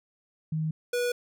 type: tone pair in turn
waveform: sine / square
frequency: 157.3 / 486.9 Hz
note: D#3 / B4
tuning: +19 / -25 cents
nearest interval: octave + minor sixth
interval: 1956 cents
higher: second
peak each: -26 dBFS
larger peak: neither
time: 0.52-0.71 / 0.93-1.12 s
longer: neither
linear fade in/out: 5 ms
effects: none